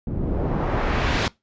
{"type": "noise with low-pass filter sweep", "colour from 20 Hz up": "pink", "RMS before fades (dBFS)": -23, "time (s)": [0.07, 1.28], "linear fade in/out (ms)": 2, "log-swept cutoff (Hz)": [240, 4900], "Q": 0.83, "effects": ["noise-tail reverb RT60 0.2 s tail -22 dB re dry", "resampled to 16000 Hz"]}